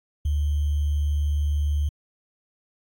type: tone with sample-and-hold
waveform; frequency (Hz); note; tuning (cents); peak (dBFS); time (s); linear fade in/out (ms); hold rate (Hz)
sine; 73.42; D2; 0; -20; 0.25-1.89; 5; 3150
effects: AAC 64 kbps